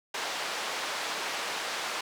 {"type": "band-pass noise", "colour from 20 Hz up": "pink", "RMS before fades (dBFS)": -34, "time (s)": [0.14, 2.01], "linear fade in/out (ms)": 5, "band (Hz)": [660, 5700], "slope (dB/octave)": 12, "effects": []}